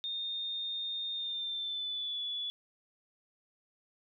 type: tone with pitch glide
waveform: sine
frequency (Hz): 3655 to 3430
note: A#7 to A7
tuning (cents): -35 to -45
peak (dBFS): -34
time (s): 0.04-2.5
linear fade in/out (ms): 0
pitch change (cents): -110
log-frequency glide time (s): 1.14-2.2
effects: none